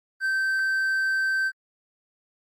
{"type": "tone", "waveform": "triangle", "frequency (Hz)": 1553, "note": "G6", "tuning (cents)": -17, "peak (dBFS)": -20, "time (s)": [0.2, 1.52], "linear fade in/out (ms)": 50, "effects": ["Opus 24 kbps"]}